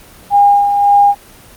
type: tone with tremolo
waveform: sine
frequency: 810 Hz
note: G#5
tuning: 43 cents flat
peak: -4 dBFS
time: 0.3-1.15 s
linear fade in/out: 50 ms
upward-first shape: sine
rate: 1.8 Hz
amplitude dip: 50%
effects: pink hiss -39 dBFS RMS until 1.56 s + Opus 24 kbps